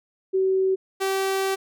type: tone pair in turn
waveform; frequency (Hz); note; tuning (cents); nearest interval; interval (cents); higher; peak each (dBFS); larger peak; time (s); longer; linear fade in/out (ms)
sine / sawtooth; 380.1 / 386.3; F#4 / G4; +47 / -25; unison; 28; second; -18; neither; 0.33-0.76 / 1-1.56; second; 20
effects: none